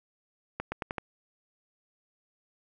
accelerating click train, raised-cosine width 0.5 ms, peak -17 dBFS, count 5, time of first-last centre 0.6-0.982 s, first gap 120 ms, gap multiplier 0.85, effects none

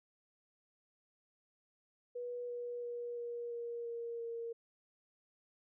sine tone with pitch steps, 486.9 / 483 / 479.1 / 475.2 / 471.4 / 467.6 / 463.8 Hz, B4 / B4 / A#4 / A#4 / A#4 / A#4 / A#4, -25 / -39 / +47 / +33 / +19 / +5 / -9 cents, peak -39 dBFS, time 2.15-4.53 s, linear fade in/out 10 ms, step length 340 ms, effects none

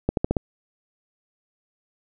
accelerating click train, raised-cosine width 2 ms, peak -7 dBFS, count 5, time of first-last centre 0.09-0.368 s, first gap 82 ms, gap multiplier 0.89, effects none

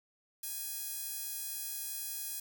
sawtooth tone with high-pass filter, 830.6 Hz, G#5, in tune, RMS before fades -40 dBFS, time 0.43-2.4 s, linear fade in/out 5 ms, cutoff 9100 Hz, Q 0.63, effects none

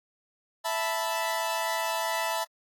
sawtooth chord, E suspended fourth, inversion none, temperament equal, 659.3 / 880 / 987.8 Hz, E5 / A5 / B5, 0 / 0 / 0 cents, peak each -28 dBFS, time 0.64-2.45 s, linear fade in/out 20 ms, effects AAC 64 kbps

